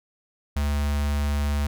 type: tone with notch filter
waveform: square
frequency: 72.4 Hz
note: D2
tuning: 24 cents flat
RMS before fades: -24 dBFS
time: 0.56-1.67 s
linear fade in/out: 5 ms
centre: 400 Hz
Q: 1.4
effects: none